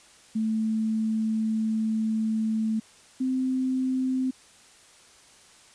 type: tone pair in turn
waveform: sine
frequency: 220 / 259.1 Hz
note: A3 / C4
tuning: 0 / -17 cents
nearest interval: minor third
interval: 283 cents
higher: second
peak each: -23 dBFS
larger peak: neither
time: 0.35-2.8 / 3.2-4.31 s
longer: first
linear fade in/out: 10 ms
effects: white hiss -54 dBFS RMS until 5.74 s + resampled to 22050 Hz